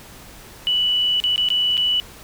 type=tone with dropouts; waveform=sine; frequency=2960 Hz; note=F#7; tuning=in tune; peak=-16 dBFS; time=0.67-2 s; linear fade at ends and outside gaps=0 ms; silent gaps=1.201-1.239 / 1.36-1.379 / 1.487-1.503 / 1.77-1.777 s; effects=pink hiss -42 dBFS RMS until 2.23 s